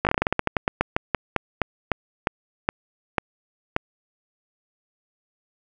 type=slowing click train; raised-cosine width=0.5 ms; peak=-4 dBFS; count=23; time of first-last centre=0.05-3.764 s; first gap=18 ms; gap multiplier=1.18; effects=none